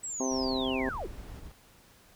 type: linear sweep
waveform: sine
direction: down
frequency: 7902 to 269.6 Hz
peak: -34 dBFS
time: 0.03-1.07 s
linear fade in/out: 10 ms
type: harmonic tone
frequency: 130.81 Hz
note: C3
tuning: in tune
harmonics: 2 / 3 / 4 / 5 / 6 / 7 / 8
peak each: -31 / -35 / -37 / -39 / -41 / -42 / -43 dBFS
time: 0.2-0.89 s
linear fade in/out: 2 ms
type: noise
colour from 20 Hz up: brown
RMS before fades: -44 dBFS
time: 0.31-1.4 s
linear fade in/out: 10 ms
type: noise with tremolo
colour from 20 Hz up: brown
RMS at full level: -44 dBFS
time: 0.85-1.52 s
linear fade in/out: 5 ms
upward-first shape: sine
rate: 12 Hz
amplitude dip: 30%
effects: pink hiss -59 dBFS RMS until 2.15 s